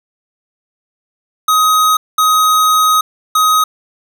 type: tone bursts at uneven times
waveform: square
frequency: 1259 Hz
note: D#6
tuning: 20 cents sharp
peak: -9 dBFS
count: 3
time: 1.48-1.97 / 2.18-3.01 / 3.35-3.64 s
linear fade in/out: 5 ms
effects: none